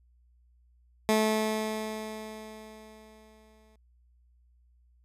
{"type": "tone with exponential decay", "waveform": "15% pulse", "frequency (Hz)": 217.2, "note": "A3", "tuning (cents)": -22, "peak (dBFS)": -15, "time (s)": [1.09, 3.76], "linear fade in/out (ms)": 0, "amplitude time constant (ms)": 580, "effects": ["added 60 Hz sine -60 dBFS peak until 5.04 s", "resampled to 32000 Hz"]}